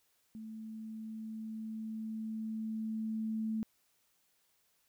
sine tone with level ramp, 220 Hz, A3, in tune, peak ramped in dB -43 to -32 dBFS, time 0.35-3.63 s, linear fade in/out 0 ms, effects white hiss -74 dBFS RMS until 4.88 s

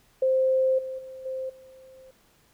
sine tone with level steps, 523 Hz, C5, 1 cent flat, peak -19 / -31 / -38 / -29 / -47 dBFS, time 0.22-2.11 s, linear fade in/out 5 ms, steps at 0.78 / 0.98 / 1.25 / 1.49 s, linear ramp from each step 10 ms, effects pink hiss -62 dBFS RMS until 2.53 s

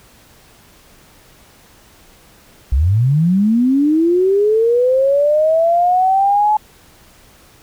sine linear sweep, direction up, 58.1 to 859 Hz, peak -10 dBFS, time 2.72-6.57 s, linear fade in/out 5 ms, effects pink hiss -47 dBFS RMS until 7.62 s

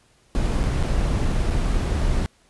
brown noise with dropouts, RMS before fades -21 dBFS, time 0.35-2.26 s, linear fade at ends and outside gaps 0 ms, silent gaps 0.633-0.639 / 0.827-0.834 / 1.502-1.506 s, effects pink hiss -59 dBFS RMS until 2.49 s + resampled to 24000 Hz

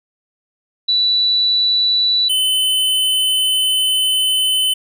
sine / square tone pair in turn, 3955 / 3036 Hz, B7 / F#7, +2 / +44 cents, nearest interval perfect fourth, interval 458 cents, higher first, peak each -12 / -14 dBFS, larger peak first, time 0.88-2.29 / 2.29-4.74 s, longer second, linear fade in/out 10 ms, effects none

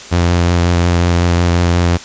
sawtooth tone with vibrato, 86.9 Hz, F2, 8 cents flat, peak -6 dBFS, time 0.11-1.98 s, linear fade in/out 20 ms, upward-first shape triangle, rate 5.5 Hz, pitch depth 23 cents each way, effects white hiss -32 dBFS RMS until 2.04 s + resampled to 16000 Hz

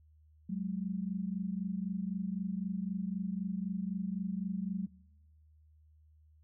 sine tone pair together, 185 / 208.9 Hz, F#3 / G#3, 0 / +10 cents, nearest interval major second, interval 210 cents, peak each -35 / -37 dBFS, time 0.49-4.87 s, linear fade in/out 10 ms, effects noise-tail reverb RT60 1.0 s tail -23 dB re dry + added 77 Hz sine -60 dBFS peak until 6.43 s

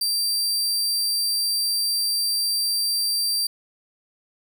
sawtooth tone, 4699 Hz, D8, in tune, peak -18 dBFS, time 0.01-3.47 s, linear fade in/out 5 ms, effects none

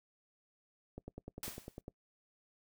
click train, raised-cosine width 2 ms, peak -31 dBFS, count 10, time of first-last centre 0.98-1.881 s, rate 9.99 Hz
white noise with exponential decay, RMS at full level -40 dBFS, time 1.43-1.81 s, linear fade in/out 2 ms, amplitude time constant 82 ms
effects noise-tail reverb RT60 0.1 s tail -22 dB re dry

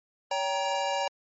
square chord, G diminished, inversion second, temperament just, 564.5 / 784 / 940.8 Hz, Db5 / G5 / Bb5, +31 / 0 / +16 cents, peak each -32 dBFS, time 0.31-1.08 s, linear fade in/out 5 ms, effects MP3 32 kbps

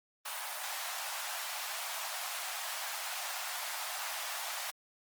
pink high-pass noise, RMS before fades -39 dBFS, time 0.25-4.71 s, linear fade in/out 10 ms, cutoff 660 Hz, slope 48 dB/octave, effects Opus 32 kbps

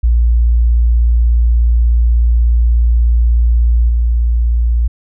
sine tone with level steps, 58.27 Hz, A#1, in tune, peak -7 / -9 dBFS, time 0.03-4.88 s, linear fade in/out 10 ms, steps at 3.89 s, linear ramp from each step 2 ms, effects none

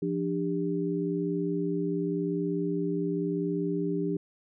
sine tone cluster, 172.2 / 296.9 / 397.8 Hz, F3 / D4 / G4, -24 / +19 / +25 cents, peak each -31 dBFS, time 0.02-4.17 s, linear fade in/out 5 ms, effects none

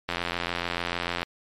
click train, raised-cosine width 0.3 ms, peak -11 dBFS, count 100, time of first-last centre 0.09-1.231 s, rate 86.8 Hz, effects MP3 96 kbps

